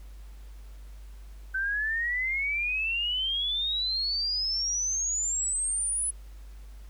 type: exponential sweep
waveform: sine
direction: up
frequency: 1530 to 10250 Hz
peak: -26 dBFS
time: 1.54-6.11 s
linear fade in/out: 10 ms
effects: added 50 Hz sine -42 dBFS peak until 6.89 s + pink hiss -60 dBFS RMS until 6.89 s